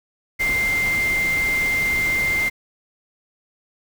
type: tone in noise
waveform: sine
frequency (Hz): 2095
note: C7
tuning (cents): +2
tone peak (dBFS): -18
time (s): 0.39-2.5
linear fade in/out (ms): 20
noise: pink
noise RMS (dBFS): -30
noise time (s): 0.39-2.5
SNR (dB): +9
effects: none